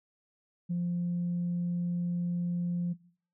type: tone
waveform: sine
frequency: 174.61 Hz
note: F3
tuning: in tune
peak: -27 dBFS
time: 0.69-2.94 s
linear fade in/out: 20 ms
effects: noise-tail reverb RT60 0.5 s tail -20 dB re dry + tanh soft clip ceiling -25 dBFS